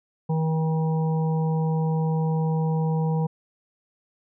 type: harmonic tone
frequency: 159.6 Hz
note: D#3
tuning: 44 cents sharp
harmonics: 1 / 3 / 5 / 6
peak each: -21 / -31 / -35 / -37 dBFS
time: 0.29-3.27 s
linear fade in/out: 10 ms
effects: none